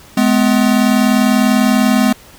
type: tone pair together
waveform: square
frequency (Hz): 212 / 252.1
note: G#3 / B3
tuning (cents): +36 / +36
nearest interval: minor third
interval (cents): 300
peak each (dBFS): -13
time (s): 0.17-2.13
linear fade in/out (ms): 5
effects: pink hiss -41 dBFS RMS until 2.38 s